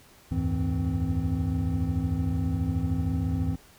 triangle tone cluster, 75.4 / 88 / 101.8 / 161.3 / 259.6 Hz, D2 / F2 / G#2 / E3 / C4, +46 / +14 / -34 / -37 / -13 cents, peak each -29 dBFS, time 0.31-3.56 s, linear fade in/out 10 ms, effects pink hiss -55 dBFS RMS until 3.78 s

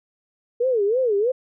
sine tone with vibrato, 456.4 Hz, A#4, 37 cents flat, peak -17 dBFS, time 0.6-1.32 s, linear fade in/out 10 ms, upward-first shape sine, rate 3.1 Hz, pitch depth 240 cents each way, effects none

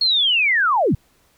sine linear sweep, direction down, 4348 to 77.78 Hz, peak -14 dBFS, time 0.01-0.95 s, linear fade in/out 5 ms, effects pink hiss -59 dBFS RMS until 1.37 s

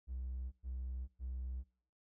triangle tone bursts, 63.4 Hz, B1, 46 cents sharp, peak -36 dBFS, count 3, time 0.07-1.64 s, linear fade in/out 50 ms, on 450 ms, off 110 ms, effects noise-tail reverb RT60 0.6 s tail -24 dB re dry + tanh soft clip ceiling -35 dBFS

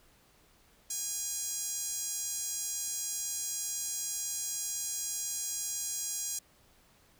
sawtooth tone with high-pass filter, 818 Hz, G#5, 26 cents flat, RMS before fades -36 dBFS, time 0.9-6.39 s, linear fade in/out 5 ms, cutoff 6800 Hz, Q 2.8, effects pink hiss -64 dBFS RMS until 7.19 s

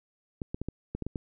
clicks, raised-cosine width 3 ms, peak -20 dBFS, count 8, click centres 0.418 / 0.545 / 0.616 / 0.686 / 0.95 / 1.023 / 1.066 / 1.158 s, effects none

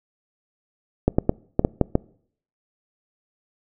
clicks, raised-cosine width 2 ms, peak -3 dBFS, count 7, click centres 1.08 / 1.185 / 1.294 / 1.594 / 1.649 / 1.813 / 1.954 s, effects noise-tail reverb RT60 0.6 s tail -24 dB re dry

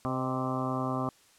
harmonic tone with a mistuned harmonic, 130.2 Hz, C3, 8 cents flat, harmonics 1 / 2 / 3 / 4 / 5 / 6 / 7 / 8 / 9 / 10, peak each -35 / -33 / -41 / -41 / -38 / -39 / -46 / -38 / -37 / -46 dBFS, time 0.05-1.09 s, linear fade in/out 0 ms, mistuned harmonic 5, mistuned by -54 cents, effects white hiss -61 dBFS RMS until 1.38 s + low-pass 10000 Hz 12 dB/octave

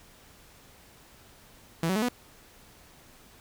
sawtooth tone with pitch steps, 165 / 188.44 / 215.2 / 245.8 Hz, E3 / F#3 / A3 / B3, +2 / +32 / -38 / -8 cents, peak -21 dBFS, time 1.83-2.086 s, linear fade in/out 2 ms, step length 64 ms, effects pink hiss -55 dBFS RMS until 3.4 s

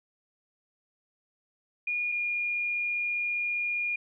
sine tone pair in turn, 2437 / 2425 Hz, D#7 / D#7, -37 / -45 cents, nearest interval unison, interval 8 cents, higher first, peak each -27 dBFS, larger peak neither, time 1.87-2.12 / 2.12-3.96 s, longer second, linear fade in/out 5 ms, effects none

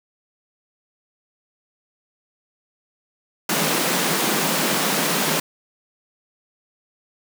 pink high-pass noise, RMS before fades -21 dBFS, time 3.49-5.4 s, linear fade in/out 5 ms, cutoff 150 Hz, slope 96 dB/octave, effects none

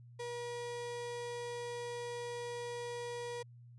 35% pulse tone, 479.7 Hz, A#4, 50 cents sharp, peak -38 dBFS, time 0.19-3.43 s, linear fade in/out 10 ms, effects added 120 Hz sine -53 dBFS peak until 3.78 s + resampled to 22050 Hz

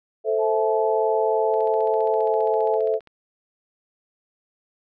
sine chord, A minor, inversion none, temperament equal, 440 / 523.3 / 659.3 Hz, A4 / C5 / E5, 0 / 0 / 0 cents, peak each -21 / -26 / -24 dBFS, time 0.24-3 s, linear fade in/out 50 ms
sine tone with pitch glide, 863 to 848.7 Hz, A5 to G#5, -34 to +37 cents, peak -25 dBFS, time 0.38-2.8 s, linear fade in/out 50 ms, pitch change -29 cents, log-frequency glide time 2.11-2.29 s
click train, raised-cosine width 0.3 ms, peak -31 dBFS, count 24, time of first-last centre 1.54-3.073 s, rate 15 Hz
effects none

